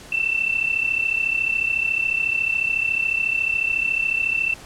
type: tone pair together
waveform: sine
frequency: 2653 / 2687 Hz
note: E7 / E7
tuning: +10 / +33 cents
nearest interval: unison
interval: 23 cents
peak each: -23 / -21 dBFS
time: 0.12-4.54 s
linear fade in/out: 5 ms
effects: pink hiss -42 dBFS RMS until 4.65 s + low-pass 10000 Hz 12 dB/octave